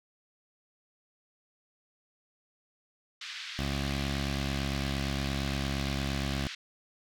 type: band-pass noise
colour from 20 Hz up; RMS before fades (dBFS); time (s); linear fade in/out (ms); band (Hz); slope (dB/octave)
white; -41; 3.21-6.55; 5; 1500 to 4500; 24
type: tone with pitch glide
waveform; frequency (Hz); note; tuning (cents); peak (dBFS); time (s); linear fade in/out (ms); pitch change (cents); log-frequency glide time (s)
15% pulse; 69.3 to 68.66; C#2 to C#2; 0 to -16; -24; 3.59-6.47; 0; -16; 4.06-4.66
effects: none